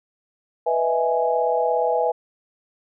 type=chord; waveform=sine; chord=E major seventh; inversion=second; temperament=equal; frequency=493.9 / 622.3 / 659.3 / 830.6 Hz; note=B4 / D#5 / E5 / G#5; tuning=0 / 0 / 0 / 0 cents; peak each=-22 / -28 / -23 / -23 dBFS; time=0.66-2.12 s; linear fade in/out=10 ms; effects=none